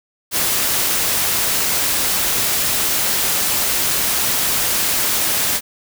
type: noise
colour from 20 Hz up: white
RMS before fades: -18 dBFS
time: 0.31-5.61 s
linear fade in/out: 50 ms
effects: none